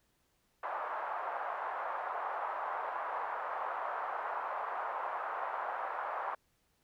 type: band-pass noise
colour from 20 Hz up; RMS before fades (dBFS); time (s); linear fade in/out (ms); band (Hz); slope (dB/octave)
white; -38; 0.63-6.35; 5; 650 to 1200; 24
effects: pink hiss -75 dBFS RMS until 6.83 s